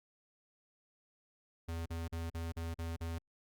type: tone bursts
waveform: square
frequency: 83 Hz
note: E2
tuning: 12 cents sharp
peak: -38 dBFS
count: 7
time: 1.68-3.186 s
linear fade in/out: 10 ms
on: 180 ms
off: 41 ms
effects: Opus 48 kbps